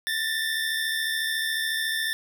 25% pulse tone pair together, 1772 / 1846 Hz, A6 / A#6, +12 / -17 cents, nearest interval minor second, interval 71 cents, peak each -22 / -29 dBFS, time 0.07-2.13 s, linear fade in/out 0 ms, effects none

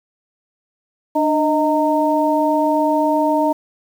sine tone cluster, 298.7 / 625 / 919 Hz, D4 / D#5 / A#5, +29 / +8 / -25 cents, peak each -18 dBFS, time 1.15-3.53 s, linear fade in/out 10 ms, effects 7-bit

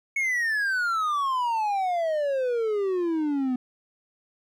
triangle exponential sweep, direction down, 2217 to 247.4 Hz, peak -21 dBFS, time 0.16-3.56 s, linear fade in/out 5 ms, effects none

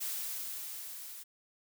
blue noise with level ramp, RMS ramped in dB -36 to -47 dBFS, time 0-1.24 s, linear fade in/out 20 ms, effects none

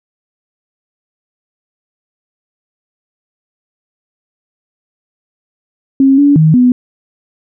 sine tone with pitch steps, 270.2 / 285.8 / 157.1 / 248.6 Hz, C#4 / D4 / D#3 / B3, -44 / -47 / +17 / +12 cents, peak -4 dBFS, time 6-6.72 s, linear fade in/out 2 ms, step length 180 ms, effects none

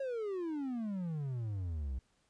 triangle exponential sweep, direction down, 554.4 to 61.4 Hz, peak -33 dBFS, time 0-1.99 s, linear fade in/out 5 ms, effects pink hiss -74 dBFS RMS until 2.29 s + resampled to 22050 Hz

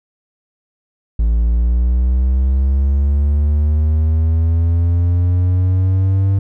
triangle linear sweep, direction up, 55 to 98 Hz, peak -9 dBFS, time 1.19-6.39 s, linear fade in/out 5 ms, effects none

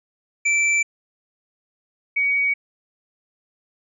square / sine tone pair in turn, 2332 / 2254 Hz, D7 / C#7, -13 / +28 cents, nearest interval minor second, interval 59 cents, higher first, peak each -17 dBFS, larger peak neither, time 0.45-0.83 / 2.16-2.54 s, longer neither, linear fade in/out 10 ms, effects resampled to 22050 Hz

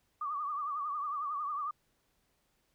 sine tone with vibrato, 1174.7 Hz, D6, in tune, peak -33 dBFS, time 0.21-1.71 s, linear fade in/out 5 ms, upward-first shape triangle, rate 11 Hz, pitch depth 110 cents each way, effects pink hiss -75 dBFS RMS until 2.74 s

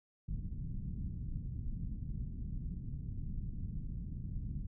pink low-pass noise, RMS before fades -40 dBFS, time 0.28-4.67 s, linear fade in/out 5 ms, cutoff 190 Hz, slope 24 dB/octave, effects none

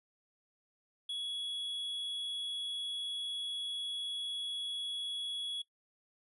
triangle tone, 3361 Hz, G#7, 20 cents sharp, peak -34 dBFS, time 1.09-5.62 s, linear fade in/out 5 ms, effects noise-tail reverb RT60 0.1 s tail -19 dB re dry + resampled to 32000 Hz

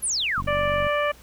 sine exponential sweep, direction down, 11790 to 987.8 Hz, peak -22 dBFS, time 0.02-0.42 s, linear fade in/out 20 ms
click train, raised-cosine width 5 ms, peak -21 dBFS, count 24, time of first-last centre 0.38-0.867 s, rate 47.2 Hz
harmonic tone, 587.3 Hz, D5, in tune, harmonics 1 / 2 / 3 / 4 / 5, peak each -23 / -26 / -29 / -31 / -36 dBFS, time 0.47-1.12 s, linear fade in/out 10 ms
effects added 60 Hz sine -51 dBFS peak until 1.22 s + pink hiss -51 dBFS RMS until 1.22 s

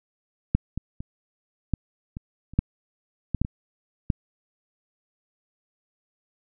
clicks, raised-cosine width 5 ms, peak -6 / -16 / -22 / -10 / -21 / -29 / -6 / -12 / -9 / -17 / -8 dBFS, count 11, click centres 0.55 / 0.776 / 1.005 / 1.737 / 2.169 / 2.536 / 2.59 / 3.347 / 3.416 / 3.449 / 4.102 s, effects none

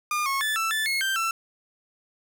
30% pulse tone with pitch steps, 1210 / 1093 / 1744 / 1328 / 1752 / 2167 / 1568 / 1338 Hz, D#6 / C#6 / A6 / E6 / A6 / C#7 / G6 / E6, -49 / -25 / -16 / +12 / -8 / -40 / 0 / +25 cents, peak -21 dBFS, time 0.11-1.31 s, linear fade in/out 2 ms, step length 150 ms, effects 9-bit

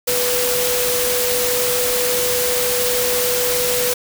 sine tone in noise, 493.9 Hz, B4, in tune, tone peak -20 dBFS, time 0.07-3.94 s, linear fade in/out 10 ms, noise white, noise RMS -20 dBFS, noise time 0.07-3.94 s, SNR -3 dB, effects none

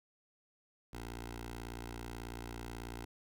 10% pulse tone with notch filter, 58.27 Hz, A#1, in tune, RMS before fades -45 dBFS, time 0.93-3.05 s, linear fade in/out 5 ms, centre 170 Hz, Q 1.1, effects none

